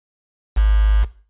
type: tone with quantisation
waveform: sine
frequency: 52.3 Hz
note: G#1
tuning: 13 cents sharp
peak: -10 dBFS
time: 0.56-1.05 s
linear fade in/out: 20 ms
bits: 5
effects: noise-tail reverb RT60 0.4 s tail -17 dB re dry + resampled to 8000 Hz